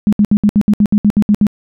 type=tone bursts; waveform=sine; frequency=207.7 Hz; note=G#3; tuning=in tune; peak=-6 dBFS; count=12; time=0.07-1.468 s; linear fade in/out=0 ms; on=56 ms; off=66 ms; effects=none